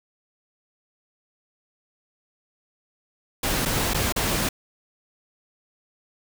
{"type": "noise with dropouts", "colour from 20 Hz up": "pink", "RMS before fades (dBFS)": -24, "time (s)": [3.43, 4.49], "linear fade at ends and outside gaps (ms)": 5, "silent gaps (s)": [[3.653, 3.657], [3.936, 3.944], [4.124, 4.161]], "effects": []}